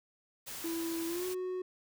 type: noise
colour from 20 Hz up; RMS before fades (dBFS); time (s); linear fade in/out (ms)
white; -43; 0.46-1.35; 20
type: tone with pitch glide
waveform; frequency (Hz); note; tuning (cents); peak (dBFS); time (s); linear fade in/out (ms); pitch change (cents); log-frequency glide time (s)
triangle; 331.5 to 367.8; E4 to F#4; +10 to -10; -32; 0.64-1.62; 5; +180; 1.07-1.26
effects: none